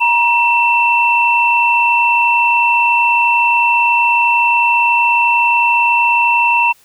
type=tone pair together; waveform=sine; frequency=948 / 2683 Hz; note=A#5 / E7; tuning=+29 / +30 cents; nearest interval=octave + tritone; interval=1801 cents; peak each=-12 dBFS; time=0-6.73 s; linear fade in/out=20 ms; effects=white hiss -50 dBFS RMS until 6.84 s